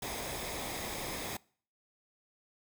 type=noise with comb filter; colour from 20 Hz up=pink; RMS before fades=-39 dBFS; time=0.02-1.37 s; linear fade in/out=5 ms; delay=0.69 ms; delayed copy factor=-0.5; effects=noise-tail reverb RT60 0.5 s tail -24 dB re dry